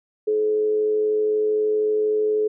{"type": "tone with amplitude modulation", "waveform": "sine", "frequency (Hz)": 427.2, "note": "G#4", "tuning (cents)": 49, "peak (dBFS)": -16, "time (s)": [0.27, 2.48], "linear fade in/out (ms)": 10, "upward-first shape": "sine", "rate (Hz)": 104, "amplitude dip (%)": 35, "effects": []}